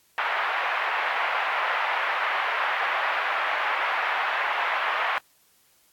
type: band-pass noise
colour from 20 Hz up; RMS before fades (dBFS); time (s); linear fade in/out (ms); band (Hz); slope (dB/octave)
pink; -26; 0.18-5.18; 0; 780 to 2400; 24
effects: white hiss -62 dBFS RMS until 5.92 s + AAC 64 kbps